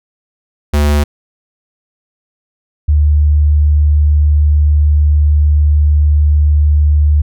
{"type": "tone pair in turn", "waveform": ["square", "sine"], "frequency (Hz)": [73.42, 74.44], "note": ["D2", "D2"], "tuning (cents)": [0, 24], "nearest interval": "unison", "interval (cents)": 24, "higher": "second", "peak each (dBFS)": [-9, -6], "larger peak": "second", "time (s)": [[0.73, 1.04], [2.88, 7.22]], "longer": "second", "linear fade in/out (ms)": 10, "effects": []}